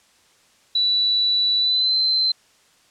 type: tone with pitch glide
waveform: sine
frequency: 3951 to 4088 Hz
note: B7 to C8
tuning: 0 to -41 cents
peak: -16 dBFS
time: 0.75-2.32 s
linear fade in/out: 5 ms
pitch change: +59 cents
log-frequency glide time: 1.58-1.96 s
effects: white hiss -57 dBFS RMS until 2.9 s + low-pass 8000 Hz 12 dB/octave